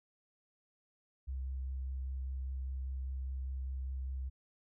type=tone with vibrato; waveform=sine; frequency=65.7 Hz; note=C2; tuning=8 cents sharp; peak=-36 dBFS; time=1.27-4.3 s; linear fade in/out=20 ms; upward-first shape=sine; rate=5 Hz; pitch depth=12 cents each way; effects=none